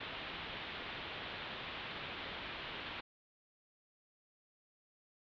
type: low-pass noise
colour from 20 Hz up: white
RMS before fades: -45 dBFS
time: 0-3.01 s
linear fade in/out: 10 ms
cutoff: 3700 Hz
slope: 48 dB/octave
effects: none